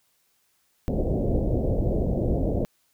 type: low-pass noise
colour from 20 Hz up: pink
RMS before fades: -24 dBFS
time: 0.88-2.65 s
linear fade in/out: 0 ms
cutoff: 640 Hz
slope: 48 dB/octave
effects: white hiss -68 dBFS RMS until 2.93 s